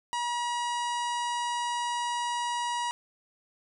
harmonic tone, 960 Hz, B5, 49 cents flat, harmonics 1 / 2 / 3 / 4 / 5 / 6 / 7 / 8 / 9 / 10, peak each -29 / -39 / -39 / -44 / -47 / -45 / -49 / -47 / -53 / -49 dBFS, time 0.13-2.91 s, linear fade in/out 0 ms, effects none

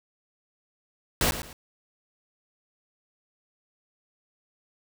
pink noise with echo, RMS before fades -23 dBFS, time 1.21-1.31 s, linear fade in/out 2 ms, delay 110 ms, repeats 2, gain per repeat -11 dB, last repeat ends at 1.53 s, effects none

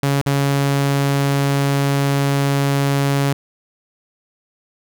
sawtooth tone with dropouts, 139.8 Hz, C#3, 15 cents sharp, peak -11 dBFS, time 0.03-3.33 s, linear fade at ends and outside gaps 2 ms, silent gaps 0.214-0.262 s, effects none

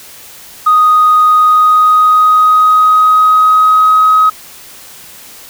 sine tone with pitch glide, 1244.5 to 1267 Hz, D#6 to D#6, 0 to +31 cents, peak -3 dBFS, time 0.66-4.3 s, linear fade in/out 10 ms, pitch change +31 cents, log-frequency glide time 1.3-4.07 s, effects tanh soft clip ceiling 0 dBFS + white hiss -34 dBFS RMS until 5.49 s

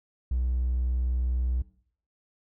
triangle tone, 62.1 Hz, B1, 10 cents sharp, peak -21 dBFS, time 0.31-1.62 s, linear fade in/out 5 ms, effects noise-tail reverb RT60 0.6 s tail -21 dB re dry + tanh soft clip ceiling -19 dBFS

